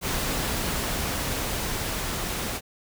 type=noise with level ramp; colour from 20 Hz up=pink; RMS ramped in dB=-27 to -30 dBFS; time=0.01-2.61 s; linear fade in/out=50 ms; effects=none